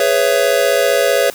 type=chord; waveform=square; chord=C# minor seventh; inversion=second; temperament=just; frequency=415.8 / 498.9 / 554.4 / 665.2 Hz; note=G#4 / B4 / C#5 / E5; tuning=+2 / +17 / 0 / +16 cents; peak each=-20 / -18 / -16 / -19 dBFS; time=0-1.3 s; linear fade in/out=2 ms; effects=white hiss -35 dBFS RMS until 1.34 s